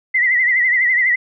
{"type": "tone with vibrato", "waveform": "sine", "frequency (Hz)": 1992, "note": "B6", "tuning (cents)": 14, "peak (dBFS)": -12, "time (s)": [0.14, 1.16], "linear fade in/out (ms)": 10, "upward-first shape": "triangle", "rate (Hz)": 12, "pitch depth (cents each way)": 100, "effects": []}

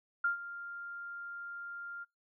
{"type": "tone with ADSR envelope", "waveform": "sine", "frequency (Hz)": 1396.9, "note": "F6", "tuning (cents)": 0, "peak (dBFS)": -26, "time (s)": [0.24, 2.05], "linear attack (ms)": 6, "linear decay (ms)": 120, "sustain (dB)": -15, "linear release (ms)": 25, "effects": ["noise-tail reverb RT60 0.2 s tail -25 dB re dry"]}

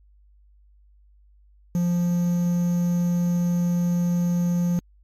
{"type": "tone with quantisation", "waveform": "triangle", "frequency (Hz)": 174.7, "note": "F3", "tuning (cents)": 1, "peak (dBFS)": -17, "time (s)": [1.75, 4.79], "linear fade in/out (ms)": 0, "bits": 7, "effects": ["added 50 Hz sine -52 dBFS peak until 5.03 s", "MP3 64 kbps"]}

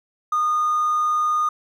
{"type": "tone with hard clipping", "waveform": "triangle", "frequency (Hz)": 1226, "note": "D#6", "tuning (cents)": -26, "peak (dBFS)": -18, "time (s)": [0.32, 1.49], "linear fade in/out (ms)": 5, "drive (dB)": 4, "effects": []}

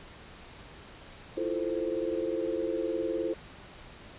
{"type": "chord", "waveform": "sine", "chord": "F major seventh", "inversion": "third", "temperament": "equal", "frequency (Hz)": [329.6, 349.2, 440, 523.3], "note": ["E4", "F4", "A4", "C5"], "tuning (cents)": [0, 0, 0, 0], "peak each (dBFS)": -34, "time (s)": [1.37, 3.34], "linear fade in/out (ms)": 5, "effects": ["pink hiss -49 dBFS RMS until 4.18 s", "resampled to 8000 Hz"]}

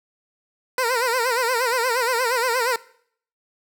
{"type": "tone with vibrato", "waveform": "15% pulse", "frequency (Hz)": 486.9, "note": "B4", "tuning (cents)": -25, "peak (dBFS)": -13, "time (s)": [0.78, 2.76], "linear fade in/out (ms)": 2, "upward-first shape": "sine", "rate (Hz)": 8.5, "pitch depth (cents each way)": 120, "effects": ["noise-tail reverb RT60 0.6 s tail -20 dB re dry"]}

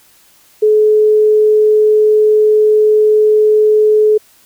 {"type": "tone", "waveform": "sine", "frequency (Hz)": 427.6, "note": "A4", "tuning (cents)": -49, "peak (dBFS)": -6, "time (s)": [0.62, 4.18], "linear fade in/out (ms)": 10, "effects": ["white hiss -48 dBFS RMS until 4.45 s"]}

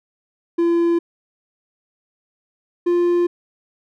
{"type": "tone pair in turn", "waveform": "triangle", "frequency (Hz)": [340, 349.2], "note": ["F4", "F4"], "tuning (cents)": [-46, 0], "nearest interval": "unison", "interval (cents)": 46, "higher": "second", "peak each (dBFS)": -12, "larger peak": "neither", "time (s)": [[0.58, 0.99], [2.86, 3.27]], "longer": "neither", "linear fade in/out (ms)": 10, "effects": []}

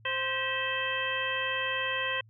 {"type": "harmonic tone with a mistuned harmonic", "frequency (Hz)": 523.3, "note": "C5", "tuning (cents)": 0, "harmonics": [1, 2, 3, 4, 5, 6], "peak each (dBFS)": [-37, -36, -37, -34, -34, -36], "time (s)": [0.05, 2.21], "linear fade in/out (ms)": 5, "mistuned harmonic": 4, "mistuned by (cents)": -140, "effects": ["added 110 Hz sine -54 dBFS peak until 2.29 s"]}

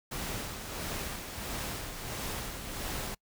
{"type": "noise with tremolo", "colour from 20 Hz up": "pink", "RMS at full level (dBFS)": -36, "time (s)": [0.11, 3.15], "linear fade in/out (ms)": 10, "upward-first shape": "sine", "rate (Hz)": 1.5, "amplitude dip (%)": 45, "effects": ["noise-tail reverb RT60 0.1 s tail -26 dB re dry"]}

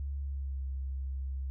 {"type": "tone with pitch glide", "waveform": "sine", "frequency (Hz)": [69.6, 66.8], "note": ["C#2", "C2"], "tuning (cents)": [8, 36], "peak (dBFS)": -33, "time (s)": [0, 1.5], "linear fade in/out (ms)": 0, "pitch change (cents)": -72, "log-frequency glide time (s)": [0.22, 0.63], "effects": []}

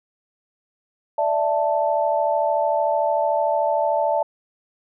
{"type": "chord", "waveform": "sine", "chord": "D suspended second", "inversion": "none", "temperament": "just", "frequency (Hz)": [587.3, 660.7, 881], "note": ["D5", "E5", "A5"], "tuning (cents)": [0, 4, 2], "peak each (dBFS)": -22, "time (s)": [1.18, 4.23], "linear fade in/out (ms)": 5, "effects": []}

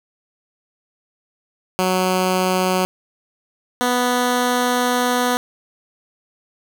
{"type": "tone pair in turn", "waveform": "10% pulse", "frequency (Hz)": [185, 246.9], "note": ["F#3", "B3"], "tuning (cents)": [0, 0], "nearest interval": "perfect fourth", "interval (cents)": 500, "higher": "second", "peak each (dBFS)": -8, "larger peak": "neither", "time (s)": [[1.79, 2.85], [3.81, 5.37]], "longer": "second", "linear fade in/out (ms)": 0, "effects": []}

